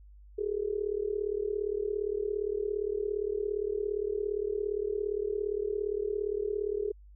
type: tone with amplitude modulation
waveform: sine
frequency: 413.8 Hz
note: G#4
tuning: 6 cents flat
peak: -25 dBFS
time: 0.38-6.92 s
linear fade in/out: 10 ms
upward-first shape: sine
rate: 37.4 Hz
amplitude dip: 90%
effects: added 50 Hz sine -50 dBFS peak until 7.15 s